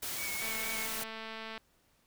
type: noise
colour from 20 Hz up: white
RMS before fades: -38 dBFS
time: 0.02-1.04 s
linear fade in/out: 10 ms
type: tone with vibrato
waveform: triangle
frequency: 2222 Hz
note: C#7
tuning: 4 cents sharp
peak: -37 dBFS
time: 0.16-0.89 s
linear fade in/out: 50 ms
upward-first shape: square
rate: 4.2 Hz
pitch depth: 23 cents each way
type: click train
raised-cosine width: 0.3 ms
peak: -27 dBFS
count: 258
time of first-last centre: 0.42-1.578 s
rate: 222 Hz
effects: pink hiss -70 dBFS RMS until 2.06 s